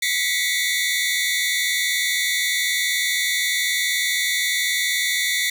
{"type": "tone cluster", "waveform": "sawtooth", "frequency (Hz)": [1940, 2020, 2219, 3552], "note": ["B6", "B6", "C#7", "A7"], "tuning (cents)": [-31, 39, 1, 16], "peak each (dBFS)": -22, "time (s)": [0.02, 5.5], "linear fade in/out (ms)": 5, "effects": []}